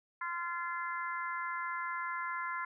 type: harmonic tone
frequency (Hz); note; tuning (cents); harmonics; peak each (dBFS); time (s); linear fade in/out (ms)
344.6; F4; -23; 3 / 4 / 5 / 6; -38 / -40 / -42 / -44; 0.21-2.65; 5
effects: none

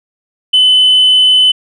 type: tone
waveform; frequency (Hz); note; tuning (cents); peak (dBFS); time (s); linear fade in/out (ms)
sine; 3022; F#7; +36; -3; 0.53-1.52; 10
effects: tanh soft clip ceiling -2 dBFS

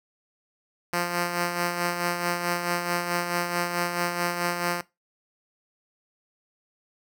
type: tone with tremolo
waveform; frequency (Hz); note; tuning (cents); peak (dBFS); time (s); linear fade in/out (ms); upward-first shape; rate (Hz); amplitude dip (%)
5% pulse; 174.61; F3; 0; -12; 0.93-4.81; 2; sine; 4.6; 50
effects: noise-tail reverb RT60 0.2 s tail -19 dB re dry

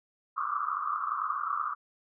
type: band-pass noise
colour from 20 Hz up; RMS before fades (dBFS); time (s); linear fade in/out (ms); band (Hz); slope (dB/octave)
white; -32; 0.36-1.75; 20; 1100 to 1300; 96
effects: none

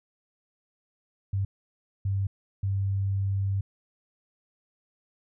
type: tone bursts at uneven times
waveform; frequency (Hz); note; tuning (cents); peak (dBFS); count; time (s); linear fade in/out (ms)
sine; 98; G2; 0; -24; 3; 1.33-1.45 / 2.05-2.27 / 2.63-3.61; 5
effects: none

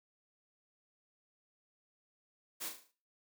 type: noise with echo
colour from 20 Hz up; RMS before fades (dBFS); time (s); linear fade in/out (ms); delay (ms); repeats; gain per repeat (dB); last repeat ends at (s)
white; -41; 2.6-2.7; 20; 37; 6; -6; 2.922
effects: noise-tail reverb RT60 0.4 s tail -18 dB re dry + high-pass 200 Hz 12 dB/octave

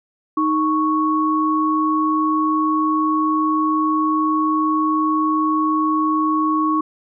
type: tone pair together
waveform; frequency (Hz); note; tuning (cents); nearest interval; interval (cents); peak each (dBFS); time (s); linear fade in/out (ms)
sine; 311.1 / 1108.6; D#4 / C#6; 0 / 0; octave + minor seventh; 2200; -18; 0.37-6.81; 5
effects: none

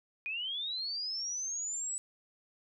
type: linear sweep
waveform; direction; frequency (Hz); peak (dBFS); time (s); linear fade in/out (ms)
sine; up; 2431 to 7950; -34; 0.26-1.98; 0
effects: none

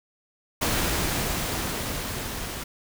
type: noise with level ramp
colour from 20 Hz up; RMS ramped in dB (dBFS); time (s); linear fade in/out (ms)
pink; -24 to -34; 0.61-2.64; 10
effects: none

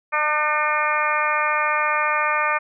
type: harmonic tone with a mistuned harmonic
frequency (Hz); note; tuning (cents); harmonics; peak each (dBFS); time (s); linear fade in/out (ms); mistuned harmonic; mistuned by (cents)
301.2; D4; +44; 2 / 3 / 4 / 5 / 6 / 7 / 8; -28 / -26 / -22 / -27 / -27 / -28 / -27; 0.12-2.59; 20; 7; +38
effects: none

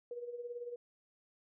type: tone with tremolo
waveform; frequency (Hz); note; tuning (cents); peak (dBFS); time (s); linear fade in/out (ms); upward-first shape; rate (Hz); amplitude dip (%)
sine; 481.4; B4; -44; -38; 0.11-0.76; 2; sine; 18; 65
effects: none

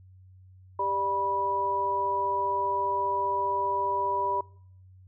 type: tone cluster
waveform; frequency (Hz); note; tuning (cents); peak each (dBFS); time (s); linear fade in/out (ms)
sine; 397 / 594 / 978; G4 / D5 / B5; +22 / +20 / -17; -34 / -35 / -26; 0.79-4.41; 5
effects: noise-tail reverb RT60 0.7 s tail -25 dB re dry + added 93 Hz sine -50 dBFS peak until 5.07 s

